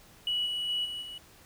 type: tone with level steps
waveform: triangle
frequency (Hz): 2936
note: F#7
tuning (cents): -14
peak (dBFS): -24 / -28 / -25 / -33 / -38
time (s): 0.27-1.18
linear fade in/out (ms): 2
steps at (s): 0.45 / 0.68 / 0.84 / 1.01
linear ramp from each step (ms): 20
effects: tanh soft clip ceiling -24 dBFS + pink hiss -56 dBFS RMS until 1.45 s